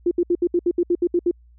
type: tone bursts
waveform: sine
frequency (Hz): 349.2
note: F4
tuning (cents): 0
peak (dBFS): -15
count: 11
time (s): 0.06-1.312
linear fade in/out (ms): 5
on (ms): 52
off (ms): 68
effects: added 59 Hz sine -48 dBFS peak until 1.58 s